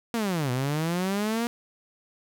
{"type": "linear two-way sweep", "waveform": "sawtooth", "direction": "down then up", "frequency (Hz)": [239.3, 121.5, 239.3], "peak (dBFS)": -21, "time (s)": [0.14, 1.47], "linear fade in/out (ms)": 0, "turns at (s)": 0.51, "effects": []}